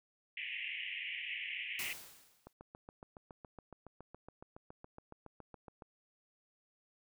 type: band-pass noise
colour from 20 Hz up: white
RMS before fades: -42 dBFS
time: 0.37-1.93 s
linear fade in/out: 2 ms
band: 1900 to 3000 Hz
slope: 96 dB/octave
type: noise with exponential decay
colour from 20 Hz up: white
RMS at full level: -40 dBFS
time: 1.79-2.53 s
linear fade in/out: 2 ms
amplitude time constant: 160 ms
type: click train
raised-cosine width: 1 ms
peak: -36 dBFS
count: 25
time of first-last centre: 2.47-5.822 s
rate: 7.16 Hz
effects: none